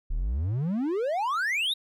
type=exponential sweep; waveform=triangle; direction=up; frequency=32.22 to 3887 Hz; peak=-23 dBFS; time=0.1-1.74 s; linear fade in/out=10 ms; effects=none